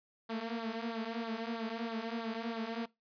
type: tone with flanger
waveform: sawtooth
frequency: 227.8 Hz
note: A#3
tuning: 40 cents flat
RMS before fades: -38 dBFS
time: 0.29-2.86 s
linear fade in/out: 10 ms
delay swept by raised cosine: 0.36 to 5.26 ms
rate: 3.1 Hz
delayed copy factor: -0.7
effects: noise-tail reverb RT60 0.2 s tail -21 dB re dry + resampled to 11025 Hz